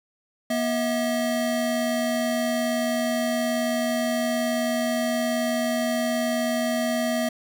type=tone pair together; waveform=square; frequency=240.3 / 642 Hz; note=B3 / E5; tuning=-47 / -46 cents; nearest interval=octave + perfect fourth; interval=1701 cents; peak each=-26 dBFS; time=0.5-7.29 s; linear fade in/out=5 ms; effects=9-bit